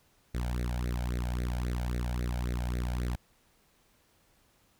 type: tone with flanger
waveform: sawtooth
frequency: 60.7 Hz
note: B1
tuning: 29 cents flat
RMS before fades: -32 dBFS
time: 0.34-3.16 s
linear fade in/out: 10 ms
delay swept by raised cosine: 0.48 to 1.35 ms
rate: 3.7 Hz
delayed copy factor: +0.9
effects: pink hiss -67 dBFS RMS until 4.79 s